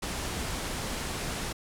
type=low-pass noise; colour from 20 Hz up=pink; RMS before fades=-34 dBFS; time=0.02-1.53 s; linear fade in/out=10 ms; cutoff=11000 Hz; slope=24 dB/octave; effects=none